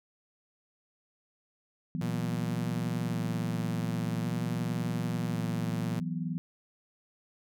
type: chord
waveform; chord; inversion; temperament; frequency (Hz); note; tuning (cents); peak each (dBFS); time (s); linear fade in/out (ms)
sine; E suspended second; none; just; 164.81 / 185.42 / 247.2; E3 / F#3 / B3; 0 / +4 / +2; -33 / -36 / -38; 1.95-6.38; 0
type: tone with vibrato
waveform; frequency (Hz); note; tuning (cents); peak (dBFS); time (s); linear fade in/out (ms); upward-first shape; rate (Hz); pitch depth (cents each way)
sawtooth; 116.54; A#2; 0; -30; 2.01-6; 5; square; 0.45; 21
effects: none